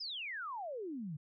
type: exponential sweep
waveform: sine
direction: down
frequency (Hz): 5274 to 139.5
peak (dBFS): -39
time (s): 0-1.17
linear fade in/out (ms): 10
effects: none